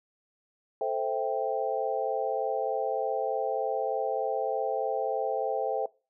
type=chord; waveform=sine; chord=A minor seventh; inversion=none; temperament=equal; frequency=440 / 523.3 / 659.3 / 784 Hz; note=A4 / C5 / E5 / G5; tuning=0 / 0 / 0 / 0 cents; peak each=-32 dBFS; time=0.81-5.86 s; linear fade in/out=2 ms; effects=noise-tail reverb RT60 0.3 s tail -21 dB re dry